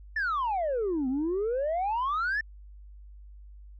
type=exponential two-way sweep; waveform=sine; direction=down then up; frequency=1808 to 250.8 to 1808 Hz; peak=-24 dBFS; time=0.16-2.41 s; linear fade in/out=5 ms; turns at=1.08 s; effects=tanh soft clip ceiling -24 dBFS + added 50 Hz sine -45 dBFS peak until 3.79 s